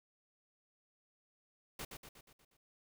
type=noise with echo; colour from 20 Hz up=pink; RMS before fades=-44 dBFS; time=1.79-1.85 s; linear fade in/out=5 ms; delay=120 ms; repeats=6; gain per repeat=-5 dB; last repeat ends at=2.57 s; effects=none